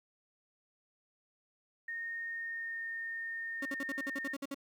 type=tone with pitch glide; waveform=sine; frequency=1844 to 1830.2 Hz; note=A#6 to A#6; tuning=-19 to -32 cents; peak=-37 dBFS; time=1.88-4.34 s; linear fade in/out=5 ms; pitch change=-13 cents; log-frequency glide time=2.22-2.85 s
type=tone bursts; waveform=35% pulse; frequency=277.2 Hz; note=C#4; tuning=in tune; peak=-35 dBFS; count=11; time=3.62-4.545 s; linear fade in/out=5 ms; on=35 ms; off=54 ms
effects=12-bit

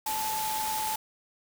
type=tone in noise; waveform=sine; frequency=870 Hz; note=A5; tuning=20 cents flat; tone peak=-30 dBFS; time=0.06-0.96 s; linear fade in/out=5 ms; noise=white; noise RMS=-34 dBFS; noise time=0.06-0.96 s; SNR=+1 dB; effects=none

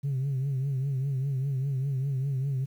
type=tone with vibrato; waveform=sine; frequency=135.3 Hz; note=C#3; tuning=42 cents flat; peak=-24 dBFS; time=0.03-2.66 s; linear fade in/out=20 ms; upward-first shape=triangle; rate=5 Hz; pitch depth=100 cents each way; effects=tanh soft clip ceiling -24 dBFS + 10-bit

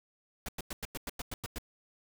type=noise bursts; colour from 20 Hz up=pink; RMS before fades=-38 dBFS; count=10; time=0.46-1.584 s; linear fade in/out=2 ms; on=26 ms; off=96 ms; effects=none

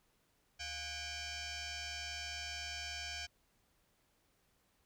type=tone with frequency modulation; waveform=sine; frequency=1480 Hz; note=F#6; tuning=in tune; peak=-39 dBFS; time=0.59-3.27 s; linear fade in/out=20 ms; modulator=777 Hz; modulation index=6.2; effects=tanh soft clip ceiling -38 dBFS + pink hiss -75 dBFS RMS until 4.85 s

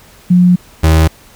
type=tone pair in turn; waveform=sine / 35% pulse; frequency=179 / 79.74 Hz; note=F3 / D#2; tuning=+43 / +43 cents; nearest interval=octave + major second; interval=1400 cents; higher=first; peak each=-4 dBFS; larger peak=neither; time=0.3-0.56 / 0.83-1.08 s; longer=first; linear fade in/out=10 ms; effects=pink hiss -42 dBFS RMS until 1.35 s

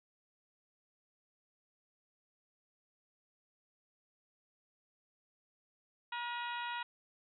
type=harmonic tone with a mistuned harmonic; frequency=477.8 Hz; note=A#4; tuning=43 cents sharp; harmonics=2 / 3 / 4 / 5 / 6 / 7 / 8; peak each=-40 / -44 / -46 / -48 / -50 / -51 / -52 dBFS; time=6.12-6.83 s; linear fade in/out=5 ms; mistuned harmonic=5; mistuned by=+67 cents; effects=none

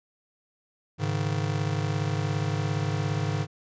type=chord; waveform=square; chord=Ab suspended fourth; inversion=none; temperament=just; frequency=103.83 / 138.43 / 155.74 Hz; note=Ab2 / Db3 / Eb3; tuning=0 / -2 / +2 cents; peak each=-30 / -31 / -31 dBFS; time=0.98-3.47 s; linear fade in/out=50 ms; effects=resampled to 16000 Hz

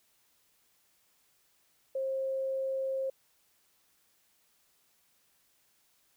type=tone; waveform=sine; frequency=533 Hz; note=C5; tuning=32 cents sharp; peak=-30 dBFS; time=1.95-3.1 s; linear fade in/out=5 ms; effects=white hiss -70 dBFS RMS until 6.16 s

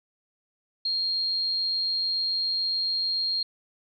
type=tone; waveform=sine; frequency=4229 Hz; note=C8; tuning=18 cents sharp; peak=-24 dBFS; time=0.85-3.43 s; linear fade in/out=5 ms; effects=none

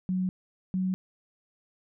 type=tone pair in turn; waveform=sine; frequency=185 / 186.39 Hz; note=F#3 / F#3; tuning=0 / +13 cents; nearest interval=unison; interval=13 cents; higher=second; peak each=-25 dBFS; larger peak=neither; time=0.09-0.29 / 0.74-0.94 s; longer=neither; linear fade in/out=0 ms; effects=none

